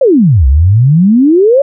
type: exponential two-way sweep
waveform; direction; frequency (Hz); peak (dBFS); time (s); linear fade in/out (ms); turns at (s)
sine; down then up; 579 to 62.6 to 579; -3; 0.01-1.62; 5; 0.47
effects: none